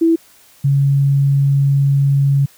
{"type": "tone pair in turn", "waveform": "sine", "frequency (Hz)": [329.6, 139.3], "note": ["E4", "C#3"], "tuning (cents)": [0, 9], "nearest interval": "octave + minor third", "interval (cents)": 1491, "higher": "first", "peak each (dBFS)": [-9, -10], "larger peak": "first", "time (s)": [[0.01, 0.16], [0.64, 2.46]], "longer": "second", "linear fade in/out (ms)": 10, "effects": ["white hiss -48 dBFS RMS until 2.57 s"]}